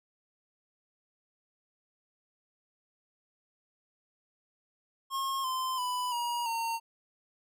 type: tone with pitch steps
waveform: square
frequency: 1079 / 1035.6 / 994 / 954.1 / 915.8 Hz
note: C#6 / C6 / B5 / A#5 / A#5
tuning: -47 / -18 / +11 / +40 / -31 cents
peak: -31 dBFS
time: 5.1-6.8 s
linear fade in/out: 50 ms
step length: 340 ms
effects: none